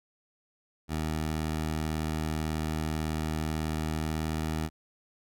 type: tone with pitch glide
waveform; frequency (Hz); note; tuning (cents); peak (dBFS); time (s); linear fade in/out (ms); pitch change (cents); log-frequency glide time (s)
15% pulse; 78.2 to 78.7; D#2 to D#2; +9 to +20; -23; 0.88-4.7; 50; +11; 3.82-4.33
effects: none